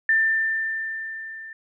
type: tone with level ramp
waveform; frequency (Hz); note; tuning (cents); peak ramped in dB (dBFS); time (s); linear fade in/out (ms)
sine; 1786; A6; +25; -15 to -36; 0.09-1.53; 2
effects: none